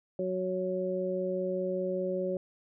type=harmonic tone; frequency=185 Hz; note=F#3; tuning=in tune; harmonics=1 / 2 / 3; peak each=-36 / -33 / -32 dBFS; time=0.19-2.37 s; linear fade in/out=2 ms; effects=none